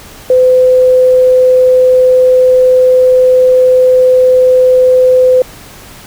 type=tone; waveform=sine; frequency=509 Hz; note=C5; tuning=48 cents flat; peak=-3 dBFS; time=0.3-5.42 s; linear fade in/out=2 ms; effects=pink hiss -33 dBFS RMS until 6.06 s